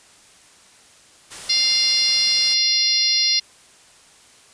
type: noise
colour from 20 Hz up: white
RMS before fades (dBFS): -35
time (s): 1.3-2.55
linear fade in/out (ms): 20
type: harmonic tone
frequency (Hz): 698.5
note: F5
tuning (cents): 0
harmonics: 3 / 4 / 5 / 6 / 7 / 8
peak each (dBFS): -28 / -29 / -27 / -19 / -21 / -23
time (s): 1.49-3.4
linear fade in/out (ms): 10
effects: white hiss -50 dBFS RMS until 4.53 s + resampled to 22050 Hz